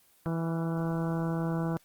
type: harmonic tone with a mistuned harmonic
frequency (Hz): 164.81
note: E3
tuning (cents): 0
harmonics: 1 / 2 / 3 / 4 / 5 / 6 / 7 / 8 / 9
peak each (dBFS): -29 / -35 / -39 / -41 / -43 / -45 / -46 / -47 / -48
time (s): 0.26-1.77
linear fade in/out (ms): 0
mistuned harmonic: 8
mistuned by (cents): +39
effects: white hiss -63 dBFS RMS until 1.84 s + Opus 24 kbps